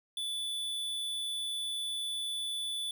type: tone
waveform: square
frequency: 3472 Hz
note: A7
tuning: 24 cents flat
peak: -34 dBFS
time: 0.17-2.91 s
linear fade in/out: 2 ms
effects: none